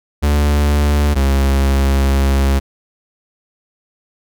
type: tone pair in turn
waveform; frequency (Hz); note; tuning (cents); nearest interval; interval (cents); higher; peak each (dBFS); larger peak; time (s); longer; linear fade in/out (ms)
45% pulse; 72.9 / 68.35; D2 / C#2; -12 / -24; minor second; 112; first; -11; neither; 0.22-1.15 / 1.15-2.6; second; 20
effects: none